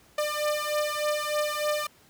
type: beating tone pair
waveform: sawtooth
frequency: 597 / 600.3 Hz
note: D5 / D5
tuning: +28 / +38 cents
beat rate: 3.3 Hz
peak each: -25 dBFS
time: 0.18-1.87 s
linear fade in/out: 5 ms
effects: pink hiss -58 dBFS RMS until 2.09 s + high-pass 60 Hz 12 dB/octave